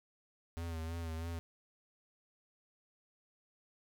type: tone with vibrato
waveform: square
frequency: 82.4 Hz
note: E2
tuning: in tune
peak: -39 dBFS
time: 0.57-1.39 s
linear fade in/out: 0 ms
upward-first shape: sine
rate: 3.1 Hz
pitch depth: 46 cents each way
effects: none